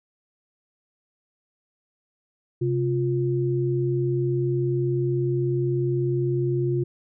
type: tone pair together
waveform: sine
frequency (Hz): 131.8 / 351.9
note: C3 / F4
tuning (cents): +13 / +13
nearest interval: octave + perfect fourth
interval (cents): 1700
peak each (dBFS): -23 / -24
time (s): 2.61-6.84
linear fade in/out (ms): 10
effects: none